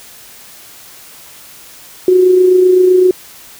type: tone with amplitude modulation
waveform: sine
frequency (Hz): 367.2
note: F#4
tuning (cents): -13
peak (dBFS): -3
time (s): 2.08-3.11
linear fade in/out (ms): 2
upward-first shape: sine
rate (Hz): 27.8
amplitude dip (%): 40
effects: white hiss -37 dBFS RMS until 3.59 s